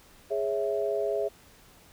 sine chord, C# minor, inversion second, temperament equal, 415.3 / 554.4 / 659.3 Hz, G#4 / C#5 / E5, 0 / 0 / 0 cents, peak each -29 / -32 / -30 dBFS, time 0.3-1.29 s, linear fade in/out 20 ms, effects pink hiss -56 dBFS RMS until 1.92 s

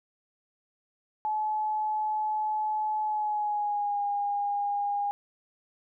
sine tone with pitch glide, 857 to 813.6 Hz, A5 to G#5, -46 to -36 cents, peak -26 dBFS, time 1.25-5.11 s, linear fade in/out 0 ms, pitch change -90 cents, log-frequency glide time 3.02-4.02 s, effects none

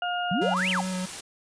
harmonic tone, 711 Hz, F5, 31 cents sharp, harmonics 1 / 2 / 4, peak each -28 / -31 / -34 dBFS, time 0.02-0.54 s, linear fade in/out 2 ms
sine exponential two-way sweep, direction up then down, 160 to 3200 to 702 Hz, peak -24 dBFS, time 0.31-0.81 s, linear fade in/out 5 ms, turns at 0.7 s
square tone with vibrato, 185 Hz, F#3, in tune, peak -29 dBFS, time 0.41-1.06 s, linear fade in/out 10 ms, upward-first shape square, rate 4.8 Hz, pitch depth 12 cents each way
white noise, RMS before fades -37 dBFS, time 0.56-1.21 s, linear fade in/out 10 ms
effects resampled to 22050 Hz

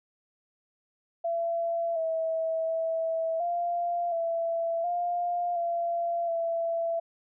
sine tone with pitch steps, 674 / 649 / 653 / 694 / 668 / 702 / 684 / 669 Hz, E5 / E5 / E5 / F5 / E5 / F5 / F5 / E5, +38 / -27 / -17 / -11 / +23 / +9 / -36 / +25 cents, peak -26 dBFS, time 1.24-7 s, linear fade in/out 10 ms, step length 720 ms, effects none

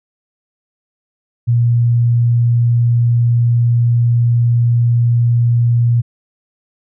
sine tone, 118.8 Hz, A#2, 33 cents sharp, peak -9 dBFS, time 1.47-6.02 s, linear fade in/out 20 ms, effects none

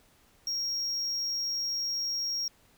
triangle tone, 5588 Hz, F8, in tune, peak -28 dBFS, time 0.47-2.48 s, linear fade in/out 2 ms, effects pink hiss -63 dBFS RMS until 2.77 s

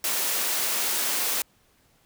white high-pass noise, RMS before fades -26 dBFS, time 0.04-1.42 s, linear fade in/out 2 ms, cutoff 290 Hz, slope 12 dB/octave, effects pink hiss -63 dBFS RMS until 2.05 s

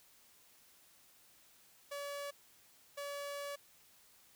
sawtooth tone bursts at uneven times, 570 Hz, C#5, 48 cents sharp, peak -37 dBFS, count 2, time 1.91-2.31 / 2.97-3.56 s, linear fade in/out 10 ms, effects white hiss -65 dBFS RMS until 4.35 s

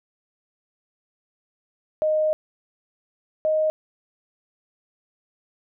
sine tone pair in turn, 619 / 622.9 Hz, D#5 / D#5, -9 / +2 cents, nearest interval unison, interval 11 cents, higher second, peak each -18 dBFS, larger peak neither, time 2.02-2.33 / 3.45-3.7 s, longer first, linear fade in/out 0 ms, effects none

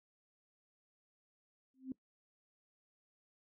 sine tone with exponential growth, 261.6 Hz, C4, in tune, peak -35 dBFS, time 1.74-1.92 s, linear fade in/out 2 ms, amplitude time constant 37 ms, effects noise-tail reverb RT60 0.1 s tail -20 dB re dry

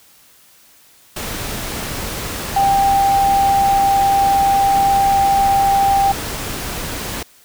sine tone in noise, 790 Hz, G5, 13 cents sharp, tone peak -11 dBFS, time 2.56-6.12 s, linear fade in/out 5 ms, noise pink, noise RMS -25 dBFS, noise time 1.16-7.23 s, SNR +11 dB, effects white hiss -49 dBFS RMS until 7.44 s

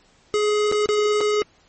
square tone with dropouts, 420 Hz, G#4, 19 cents sharp, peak -18 dBFS, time 0.34-1.42 s, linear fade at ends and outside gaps 0 ms, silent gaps 0.715-0.723 / 0.859-0.889 / 1.206-1.211 s, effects pink hiss -57 dBFS RMS until 1.68 s + MP3 32 kbps

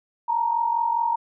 sine tone pair together, 896 / 940.9 Hz, A5 / A#5, +31 / +16 cents, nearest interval minor second, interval 85 cents, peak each -26 / -21 dBFS, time 0.28-1.16 s, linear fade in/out 10 ms, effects none

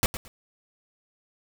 pink noise with echo, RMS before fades -21 dBFS, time 0.03-0.06 s, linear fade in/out 0 ms, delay 110 ms, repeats 2, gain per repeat -13 dB, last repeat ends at 0.28 s, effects none

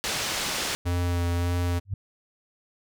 white low-pass noise, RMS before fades -29 dBFS, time 0.04-0.75 s, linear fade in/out 0 ms, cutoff 5900 Hz, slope 12 dB/octave
square tone with vibrato, 87.31 Hz, F2, in tune, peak -24 dBFS, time 0.85-1.8 s, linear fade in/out 20 ms, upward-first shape sine, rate 1.7 Hz, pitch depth 16 cents each way
sine tone with exponential growth, 98 Hz, G2, in tune, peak -21 dBFS, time 1.85-1.94 s, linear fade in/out 5 ms, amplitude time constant 18 ms
effects none

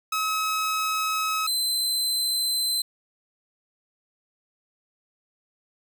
sawtooth tone pair in turn, 1281 / 4067 Hz, E6 / C8, -50 / -50 cents, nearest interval octave + minor sixth, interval 2000 cents, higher second, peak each -20 / -20 dBFS, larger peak neither, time 0.12-1.47 / 1.47-2.82 s, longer neither, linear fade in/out 5 ms, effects none

